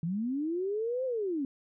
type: linear two-way sweep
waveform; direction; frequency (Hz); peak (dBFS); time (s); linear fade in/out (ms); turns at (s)
sine; up then down; 156.4 to 529 to 259.1; -29; 0.03-1.45; 2; 1.05
effects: none